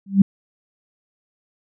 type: tone with exponential growth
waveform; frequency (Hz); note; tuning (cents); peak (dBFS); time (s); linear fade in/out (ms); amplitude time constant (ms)
sine; 196; G3; 0; -4; 0.06-0.22; 5; 34
effects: none